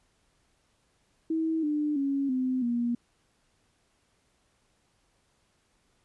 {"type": "tone with pitch steps", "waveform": "sine", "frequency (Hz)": [321.8, 298.5, 276.9, 256.9, 238.3], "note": ["E4", "D4", "C#4", "C4", "A#3"], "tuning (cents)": [-42, 28, -2, -32, 38], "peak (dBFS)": -25, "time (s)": [1.3, 2.95], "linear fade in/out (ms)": 5, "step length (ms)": 330, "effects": ["pink hiss -70 dBFS RMS until 6.04 s", "resampled to 24000 Hz"]}